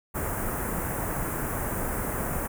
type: band-stop noise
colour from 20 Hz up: pink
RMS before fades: -30 dBFS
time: 0.14-2.48 s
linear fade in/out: 20 ms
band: 1800 to 8900 Hz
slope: 24 dB/octave
effects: none